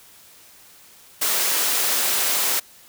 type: high-pass noise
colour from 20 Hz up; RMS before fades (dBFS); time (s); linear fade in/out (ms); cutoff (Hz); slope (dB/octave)
white; -21; 1.21-2.6; 10; 320; 12
effects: white hiss -49 dBFS RMS until 2.88 s